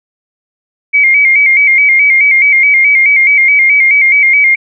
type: tone with vibrato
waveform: sine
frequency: 2200 Hz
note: C#7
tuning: 14 cents flat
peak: -4 dBFS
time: 0.93-4.56 s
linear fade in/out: 20 ms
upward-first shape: square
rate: 4.7 Hz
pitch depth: 62 cents each way
effects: none